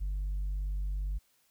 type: tone with tanh clipping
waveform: sine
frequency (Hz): 48.79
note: G1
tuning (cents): -7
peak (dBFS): -31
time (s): 0-1.19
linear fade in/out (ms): 20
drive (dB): 1
effects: white hiss -70 dBFS RMS until 1.5 s